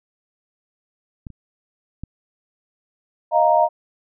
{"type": "clicks", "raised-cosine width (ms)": 5, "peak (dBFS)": [-21, -28, -18], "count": 3, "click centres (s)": [1.268, 1.303, 2.036]}
{"type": "chord", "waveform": "sine", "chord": "Eb suspended second", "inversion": "none", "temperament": "equal", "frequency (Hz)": [622.3, 698.5, 932.3], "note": ["Eb5", "F5", "Bb5"], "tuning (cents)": [0, 0, 0], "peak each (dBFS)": -17, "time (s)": [3.31, 3.69], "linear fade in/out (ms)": 50}
{"effects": []}